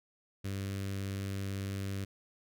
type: tone with notch filter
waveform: sawtooth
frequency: 98 Hz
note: G2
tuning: in tune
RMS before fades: -37 dBFS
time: 0.44-2.05 s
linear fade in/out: 10 ms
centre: 850 Hz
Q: 0.86
effects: none